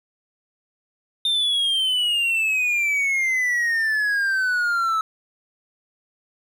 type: exponential sweep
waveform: triangle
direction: down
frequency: 3631 to 1297 Hz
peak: -17 dBFS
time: 1.25-5.01 s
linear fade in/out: 2 ms
effects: 9-bit